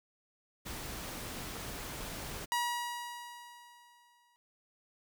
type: noise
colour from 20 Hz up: pink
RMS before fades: -42 dBFS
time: 0.65-2.46 s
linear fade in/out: 20 ms
type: tone with exponential decay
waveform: sawtooth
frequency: 960 Hz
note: B5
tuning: 49 cents flat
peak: -25 dBFS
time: 2.52-4.36 s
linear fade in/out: 0 ms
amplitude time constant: 400 ms
effects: none